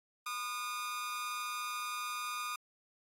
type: tone with amplitude modulation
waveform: sawtooth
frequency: 1223 Hz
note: D#6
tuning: 30 cents flat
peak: -30 dBFS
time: 0.26-2.56 s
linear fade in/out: 5 ms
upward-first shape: sine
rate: 221 Hz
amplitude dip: 65%
effects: AAC 48 kbps